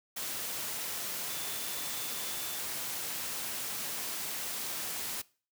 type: tone in noise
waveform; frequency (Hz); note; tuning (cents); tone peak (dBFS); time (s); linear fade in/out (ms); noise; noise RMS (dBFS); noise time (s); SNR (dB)
sine; 3512; A7; -4; -48; 1.29-2.59; 10; white; -37; 0.16-5.22; -14
effects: noise-tail reverb RT60 0.4 s tail -22 dB re dry + high-pass 100 Hz 12 dB/octave